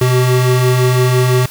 square tone pair together, 125.62 / 382.8 Hz, B2 / G4, +30 / -41 cents, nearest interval octave + perfect fifth, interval 1929 cents, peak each -11 / -17 dBFS, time 0.01-1.46 s, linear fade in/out 5 ms, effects white hiss -34 dBFS RMS until 1.5 s

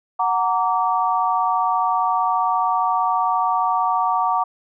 sine chord, Gb augmented, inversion none, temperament just, 740 / 925 / 1156.2 Hz, Gb5 / Bb5 / D6, 0 / -14 / -27 cents, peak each -21 dBFS, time 0.19-4.44 s, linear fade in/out 10 ms, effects none

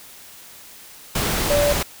sine tone in noise, 580 Hz, D5, 22 cents flat, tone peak -16 dBFS, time 1.5-1.73 s, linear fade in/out 5 ms, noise pink, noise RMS -22 dBFS, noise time 1.15-1.83 s, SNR +3 dB, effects white hiss -43 dBFS RMS until 2 s

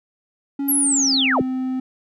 triangle tone with pitch glide, 278.7 to 258.5 Hz, C#4 to C4, +9 to -21 cents, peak -19 dBFS, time 0.59-1.8 s, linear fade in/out 5 ms, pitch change -130 cents, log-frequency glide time 0.87-1.41 s
sine linear sweep, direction down, 11840 to 39.16 Hz, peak -16 dBFS, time 0.68-1.42 s, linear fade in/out 10 ms
effects none

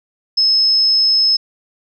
sine tone, 5190 Hz, E8, 28 cents flat, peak -10 dBFS, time 0.37-1.37 s, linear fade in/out 10 ms, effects none

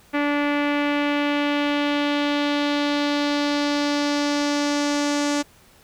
sawtooth tone with low-pass filter sweep, 290.2 Hz, D4, 21 cents flat, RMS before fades -22 dBFS, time 0.13-5.43 s, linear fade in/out 20 ms, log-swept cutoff 2200 to 6800 Hz, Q 2, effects pink hiss -53 dBFS RMS until 5.83 s

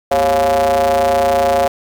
square ring-modulated tone, 76.3 Hz, D#2, 33 cents flat, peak -9 dBFS, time 0.11-1.68 s, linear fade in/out 5 ms, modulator 625 Hz, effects 7-bit

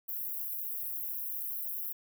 white high-pass noise, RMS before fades -37 dBFS, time 0.08-1.93 s, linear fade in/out 10 ms, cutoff 12000 Hz, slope 48 dB/octave, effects none

